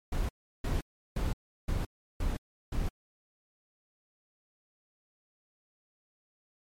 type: noise bursts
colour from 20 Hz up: brown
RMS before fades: -30 dBFS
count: 6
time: 0.12-2.89 s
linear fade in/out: 5 ms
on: 170 ms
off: 350 ms
effects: MP3 64 kbps